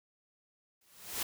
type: noise with exponential growth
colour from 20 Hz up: white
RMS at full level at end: -32 dBFS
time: 0.81-1.23 s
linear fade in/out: 5 ms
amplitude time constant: 91 ms
effects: none